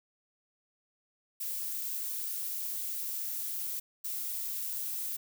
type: noise bursts at uneven times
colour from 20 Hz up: violet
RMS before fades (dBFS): -36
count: 2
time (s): 1.4-3.8 / 4.04-5.17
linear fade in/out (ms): 10
effects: none